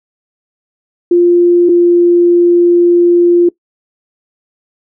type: tone pair in turn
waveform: sine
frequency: 349.2 / 348 Hz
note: F4 / F4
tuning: 0 / -6 cents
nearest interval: unison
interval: 6 cents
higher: first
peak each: -4 dBFS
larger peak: neither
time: 1.11-1.69 / 1.69-3.49 s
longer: second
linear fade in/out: 5 ms
effects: noise-tail reverb RT60 0.1 s tail -21 dB re dry